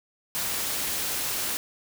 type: noise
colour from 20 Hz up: white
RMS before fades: -29 dBFS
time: 0.35-1.57 s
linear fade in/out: 0 ms
effects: none